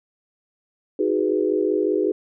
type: chord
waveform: sine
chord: G# minor seventh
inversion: second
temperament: equal with one note detuned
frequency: 315.3 / 370 / 415.3 / 493.9 Hz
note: D#4 / F#4 / G#4 / B4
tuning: +23 / 0 / 0 / 0 cents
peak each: -24 / -23 / -22 / -27 dBFS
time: 0.99-2.12 s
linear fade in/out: 5 ms
effects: none